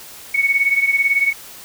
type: beating tone pair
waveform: sine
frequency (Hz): 2217 / 2235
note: C#7 / C#7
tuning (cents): 0 / +14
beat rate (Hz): 18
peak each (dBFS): -15 / -19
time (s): 0.34-1.33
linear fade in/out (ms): 10
effects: white hiss -38 dBFS RMS until 1.64 s